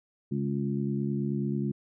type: harmonic tone with a mistuned harmonic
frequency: 69.3 Hz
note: C#2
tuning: in tune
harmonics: 2 / 3 / 4 / 5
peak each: -31 / -30 / -37 / -36 dBFS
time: 0.31-1.72 s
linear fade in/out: 10 ms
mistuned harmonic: 5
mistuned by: +20 cents
effects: none